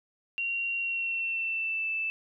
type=tone with pitch glide; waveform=sine; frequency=2754 to 2640 Hz; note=F7 to E7; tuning=-25 to +2 cents; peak=-28 dBFS; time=0.38-2.1 s; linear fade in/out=0 ms; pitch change=-73 cents; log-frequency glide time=0.77-1.88 s; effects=none